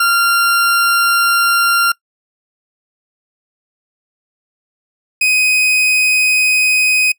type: tone pair in turn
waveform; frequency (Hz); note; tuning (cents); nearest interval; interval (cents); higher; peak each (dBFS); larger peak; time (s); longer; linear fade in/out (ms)
40% pulse; 1385 / 2508; F6 / D#7; -15 / +13; minor seventh; 1028; second; -9; neither; 0-1.92 / 5.21-7.12; first; 5
effects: noise-tail reverb RT60 0.1 s tail -23 dB re dry